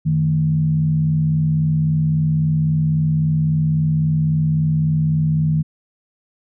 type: tone with frequency modulation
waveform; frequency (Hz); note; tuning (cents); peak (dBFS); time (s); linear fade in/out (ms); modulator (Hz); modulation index
sine; 155.56; D#3; 0; -14; 0.05-5.63; 20; 63.7; 0.46
effects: none